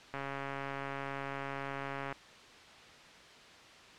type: click train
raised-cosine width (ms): 0.5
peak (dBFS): -24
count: 275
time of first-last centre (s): 0.14-2.126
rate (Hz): 138
effects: white hiss -54 dBFS RMS until 3.98 s + low-pass 4000 Hz 12 dB/octave